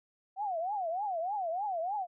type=tone with vibrato; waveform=sine; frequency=740 Hz; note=F#5; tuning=in tune; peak=-31 dBFS; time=0.36-2.07 s; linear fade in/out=50 ms; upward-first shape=triangle; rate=3.3 Hz; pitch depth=270 cents each way; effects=none